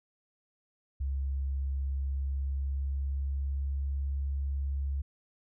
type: tone with pitch glide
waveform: sine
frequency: 68.1 to 69.17 Hz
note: C#2 to C#2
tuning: -30 to -3 cents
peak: -29 dBFS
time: 1-5.02 s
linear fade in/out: 10 ms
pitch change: +27 cents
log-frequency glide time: 1.91-4.02 s
effects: none